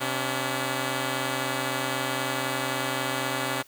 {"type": "tone pair together", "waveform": "5% pulse", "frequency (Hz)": [130.81, 285.5], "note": ["C3", "D4"], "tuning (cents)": [0, -49], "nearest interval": "octave + major second", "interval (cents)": 1351, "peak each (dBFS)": -18, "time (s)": [0, 3.63], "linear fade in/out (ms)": 20, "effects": ["white hiss -56 dBFS RMS until 3.67 s"]}